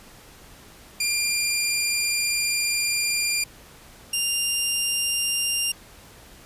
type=tone pair in turn; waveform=15% pulse; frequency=2395 / 2795 Hz; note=D7 / F7; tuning=+33 / +1 cents; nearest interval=minor third; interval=268 cents; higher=second; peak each=-15 dBFS; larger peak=neither; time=1-3.44 / 4.13-5.72 s; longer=first; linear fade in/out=5 ms; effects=pink hiss -48 dBFS RMS until 6.45 s + resampled to 32000 Hz